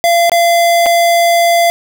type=tone with dropouts; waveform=square; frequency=684 Hz; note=F5; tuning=36 cents flat; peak=-8 dBFS; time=0.04-1.7 s; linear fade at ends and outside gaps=0 ms; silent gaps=0.296-0.318 / 0.86-0.864 s; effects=none